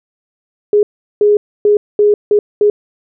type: tone bursts at uneven times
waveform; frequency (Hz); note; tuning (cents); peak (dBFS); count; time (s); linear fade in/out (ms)
sine; 415.3; G#4; 0; -6; 6; 0.73-0.83 / 1.21-1.37 / 1.65-1.77 / 1.99-2.14 / 2.31-2.39 / 2.61-2.7; 2
effects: none